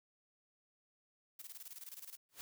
blue noise with tremolo, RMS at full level -49 dBFS, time 1.39-2.17 s, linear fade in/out 5 ms, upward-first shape square, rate 19 Hz, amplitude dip 75%
white noise with exponential growth, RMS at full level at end -45 dBFS, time 2.29-2.41 s, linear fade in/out 0 ms, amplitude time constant 25 ms
effects none

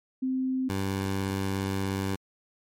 sine / 15% pulse tone pair in turn, 260 / 96.94 Hz, C4 / G2, -11 / -19 cents, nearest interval octave + perfect fourth, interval 1708 cents, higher first, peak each -25 / -21 dBFS, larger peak second, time 0.22-0.69 / 0.69-2.16 s, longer second, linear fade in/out 10 ms, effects MP3 64 kbps

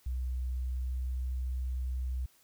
sine tone with pitch glide, 63 to 63.47 Hz, B1 to B1, +35 to +48 cents, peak -31 dBFS, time 0.06-2.26 s, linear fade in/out 5 ms, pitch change +13 cents, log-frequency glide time 0.5-1.07 s, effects white hiss -65 dBFS RMS until 2.43 s

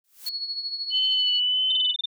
blue noise with exponential growth, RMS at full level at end -34 dBFS, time 0.04-0.29 s, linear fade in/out 2 ms, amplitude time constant 54 ms
sine tone with tremolo, 4363 Hz, C#8, 28 cents flat, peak -25 dBFS, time 0.26-1.4 s, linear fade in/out 5 ms, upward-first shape triangle, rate 13 Hz, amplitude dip 70%
sine tone with vibrato, 3005 Hz, F#7, 26 cents sharp, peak -20 dBFS, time 0.9-1.95 s, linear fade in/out 50 ms, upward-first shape sine, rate 1.6 Hz, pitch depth 24 cents each way
sine tone bursts, 3600 Hz, A7, 39 cents sharp, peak -23 dBFS, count 8, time 1.7-2.058 s, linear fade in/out 5 ms, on 22 ms, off 26 ms
effects none

